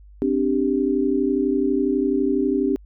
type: chord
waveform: sine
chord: C suspended second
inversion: none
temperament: equal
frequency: 261.6 / 293.7 / 392 Hz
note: C4 / D4 / G4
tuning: 0 / 0 / 0 cents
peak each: -22 dBFS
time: 0.22-2.76 s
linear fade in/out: 0 ms
effects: added 50 Hz sine -43 dBFS peak until 2.85 s